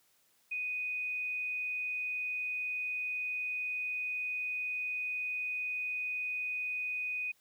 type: tone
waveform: sine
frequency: 2489 Hz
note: D#7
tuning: in tune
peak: -33 dBFS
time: 0.51-7.32 s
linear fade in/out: 10 ms
effects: white hiss -70 dBFS RMS until 7.4 s + high-pass 60 Hz 12 dB/octave